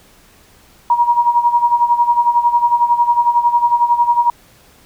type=tone with tremolo; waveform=sine; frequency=953 Hz; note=A#5; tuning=38 cents sharp; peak=-7 dBFS; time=0.9-4.3 s; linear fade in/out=2 ms; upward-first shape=sine; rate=11 Hz; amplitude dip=75%; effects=pink hiss -48 dBFS RMS until 4.85 s